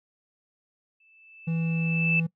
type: tone with exponential growth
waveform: sine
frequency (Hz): 2637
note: E7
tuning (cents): 0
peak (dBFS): -20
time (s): 1-2.2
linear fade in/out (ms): 5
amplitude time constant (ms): 260
type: tone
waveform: triangle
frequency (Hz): 164.81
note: E3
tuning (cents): 0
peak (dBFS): -22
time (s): 1.47-2.27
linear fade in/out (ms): 10
effects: noise-tail reverb RT60 0.1 s tail -21 dB re dry